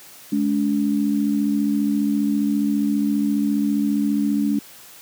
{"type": "tone pair together", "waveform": "sine", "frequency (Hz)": [211.8, 286.6], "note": ["G#3", "D4"], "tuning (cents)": [34, -42], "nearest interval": "perfect fourth", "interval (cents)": 524, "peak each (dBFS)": -20, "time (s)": [0.32, 4.59], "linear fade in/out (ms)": 5, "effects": ["white hiss -44 dBFS RMS until 5.01 s", "high-pass 100 Hz 12 dB/octave"]}